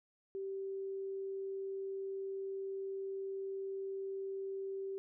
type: tone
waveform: sine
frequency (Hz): 388.5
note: G4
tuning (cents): -16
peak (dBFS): -38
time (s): 0.35-4.98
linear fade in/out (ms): 0
effects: none